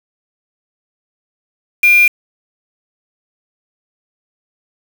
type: tone with quantisation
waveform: sine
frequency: 2400 Hz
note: D7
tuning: 37 cents sharp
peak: -6 dBFS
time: 1.83-2.08 s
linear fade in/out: 5 ms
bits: 3
effects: none